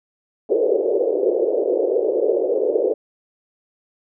white band-pass noise, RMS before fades -19 dBFS, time 0.49-2.94 s, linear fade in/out 10 ms, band 370 to 530 Hz, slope 48 dB/octave, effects none

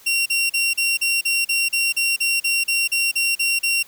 sawtooth tone bursts, 2746 Hz, F7, 30 cents flat, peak -14 dBFS, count 16, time 0.06-3.83 s, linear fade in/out 10 ms, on 200 ms, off 38 ms, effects white hiss -48 dBFS RMS until 3.87 s

